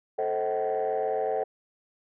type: chord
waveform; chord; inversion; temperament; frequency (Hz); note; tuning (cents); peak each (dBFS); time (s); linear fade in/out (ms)
sine; A diminished seventh; none; just; 440 / 528 / 633.6 / 760.3; A4 / C5 / Eb5 / Gb5; 0 / +16 / +31 / +47; -28 / -30 / -31 / -29; 0.18-1.44; 10
effects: tanh soft clip ceiling -20 dBFS